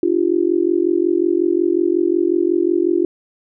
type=tone with amplitude modulation; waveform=sine; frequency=346.1 Hz; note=F4; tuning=16 cents flat; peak=-9 dBFS; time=0.03-3.05 s; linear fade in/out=2 ms; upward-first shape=sine; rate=45.5 Hz; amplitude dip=100%; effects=none